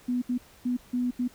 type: tone bursts at uneven times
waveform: sine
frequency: 246.9 Hz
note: B3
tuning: in tune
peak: -24 dBFS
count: 5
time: 0.08-0.22 / 0.29-0.38 / 0.65-0.77 / 0.93-1.11 / 1.19-1.28 s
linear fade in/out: 10 ms
effects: pink hiss -55 dBFS RMS until 1.34 s